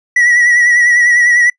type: tone with vibrato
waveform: triangle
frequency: 1933 Hz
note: B6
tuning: 38 cents flat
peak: -5 dBFS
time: 0.16-1.5 s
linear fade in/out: 5 ms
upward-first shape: sine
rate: 10 Hz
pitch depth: 43 cents each way
effects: noise-tail reverb RT60 0.1 s tail -24 dB re dry + resampled to 24000 Hz